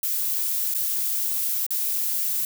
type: noise with dropouts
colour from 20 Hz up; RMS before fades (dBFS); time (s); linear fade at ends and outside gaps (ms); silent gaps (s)
violet; -25; 0.03-2.45; 2; 0.74-0.747 / 1.665-1.706
effects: none